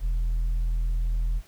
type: tone with tanh clipping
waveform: sine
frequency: 41.24 Hz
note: E1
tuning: 2 cents sharp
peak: -23 dBFS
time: 0-1.42 s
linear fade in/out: 50 ms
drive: 3 dB
effects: pink hiss -56 dBFS RMS until 1.47 s